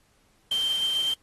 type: tone in noise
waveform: sine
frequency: 3136 Hz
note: G7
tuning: in tune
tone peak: -23 dBFS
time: 0.51-1.14 s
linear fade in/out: 5 ms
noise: white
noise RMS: -39 dBFS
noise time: 0.51-1.14 s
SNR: +13 dB
effects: pink hiss -65 dBFS RMS until 1.22 s + AAC 32 kbps

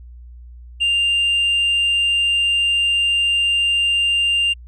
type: tone with tanh clipping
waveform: sine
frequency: 2794 Hz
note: F7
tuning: in tune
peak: -15 dBFS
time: 0.8-4.54 s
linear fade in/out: 20 ms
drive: 1 dB
effects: added 60 Hz sine -36 dBFS peak until 4.67 s

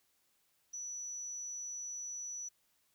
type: tone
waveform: sine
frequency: 5920 Hz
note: F#8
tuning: in tune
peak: -40 dBFS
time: 0.73-2.49 s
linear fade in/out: 10 ms
effects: white hiss -75 dBFS RMS until 2.94 s

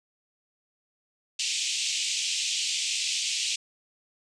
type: band-pass noise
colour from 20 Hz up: pink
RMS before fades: -29 dBFS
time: 1.39-3.56 s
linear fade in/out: 5 ms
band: 2500 to 8100 Hz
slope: 48 dB/octave
effects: none

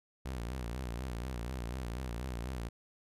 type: tone with vibrato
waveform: sawtooth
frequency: 61.3 Hz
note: B1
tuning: 12 cents flat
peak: -33 dBFS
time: 0.25-2.69 s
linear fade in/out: 10 ms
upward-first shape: sine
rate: 4.1 Hz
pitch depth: 130 cents each way
effects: resampled to 32000 Hz

